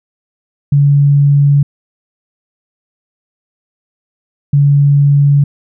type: tone pair in turn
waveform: sine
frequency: 142.5 / 142.5 Hz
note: C#3 / C#3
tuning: +48 / +48 cents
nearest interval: unison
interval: 0 cents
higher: neither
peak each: -5 / -5 dBFS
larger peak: neither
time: 0.72-1.63 / 4.53-5.44 s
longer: neither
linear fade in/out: 5 ms
effects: none